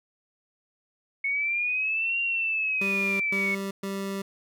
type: linear two-way sweep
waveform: sine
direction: up then down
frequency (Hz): 2200 to 2775 to 2200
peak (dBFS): -24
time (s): 1.24-3.55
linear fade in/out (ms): 5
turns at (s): 2.2
type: tone bursts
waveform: 25% pulse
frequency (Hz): 196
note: G3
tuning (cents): 0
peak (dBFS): -26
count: 3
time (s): 2.81-4.22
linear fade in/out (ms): 5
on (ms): 390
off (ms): 120
effects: none